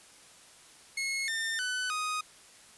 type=tone with pitch steps; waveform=sawtooth; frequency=2172 / 1805.4 / 1500.8 / 1247.5 Hz; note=C#7 / A6 / F#6 / D#6; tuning=-36 / +44 / +24 / +4 cents; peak=-27 dBFS; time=0.97-2.21 s; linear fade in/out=5 ms; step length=310 ms; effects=white hiss -55 dBFS RMS until 2.77 s + resampled to 24000 Hz